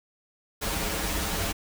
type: noise with comb filter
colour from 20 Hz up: pink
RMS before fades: -29 dBFS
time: 0.61-1.53 s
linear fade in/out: 20 ms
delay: 8.1 ms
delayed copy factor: -0.95
effects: none